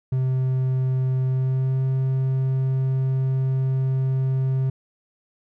triangle tone with pitch glide, 130 to 132.12 Hz, C3 to C3, -11 to +17 cents, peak -17 dBFS, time 0.12-4.7 s, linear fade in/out 5 ms, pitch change +28 cents, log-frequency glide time 1.27-1.83 s, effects none

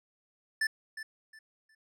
square tone with echo, 1759 Hz, A6, 1 cent flat, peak -27 dBFS, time 0.61-0.67 s, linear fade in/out 5 ms, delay 360 ms, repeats 3, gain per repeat -12 dB, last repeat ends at 1.75 s, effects low-pass 9000 Hz 12 dB/octave

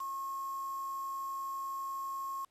sine tone with quantisation, 1084 Hz, C#6, 39 cents flat, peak -36 dBFS, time 0-2.45 s, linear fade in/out 5 ms, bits 8, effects pink hiss -75 dBFS RMS until 2.5 s + low-pass 12000 Hz 12 dB/octave

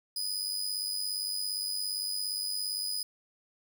sawtooth tone with amplitude modulation, 4978 Hz, D#8, in tune, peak -26 dBFS, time 0.16-3.03 s, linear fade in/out 5 ms, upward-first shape sine, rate 97.4 Hz, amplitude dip 60%, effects none

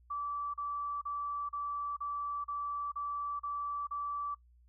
sine tone bursts, 1158 Hz, D6, 25 cents flat, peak -34 dBFS, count 9, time 0.1-4.348 s, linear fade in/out 10 ms, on 440 ms, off 36 ms, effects noise-tail reverb RT60 0.1 s tail -22 dB re dry + added 60 Hz sine -60 dBFS peak until 4.68 s

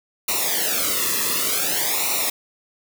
white noise with flanger, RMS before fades -22 dBFS, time 0.28-2.3 s, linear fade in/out 5 ms, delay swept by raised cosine 0.61 to 1.34 ms, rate 0.55 Hz, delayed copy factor -0.95, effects none

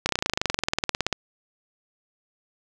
slowing click train, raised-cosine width 0.2 ms, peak -5 dBFS, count 25, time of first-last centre 0.06-1.127 s, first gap 31 ms, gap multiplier 1.03, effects none

